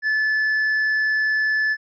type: tone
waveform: triangle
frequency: 1735 Hz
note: A6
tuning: 25 cents flat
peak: -16 dBFS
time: 0.02-1.77 s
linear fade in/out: 50 ms
effects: resampled to 16000 Hz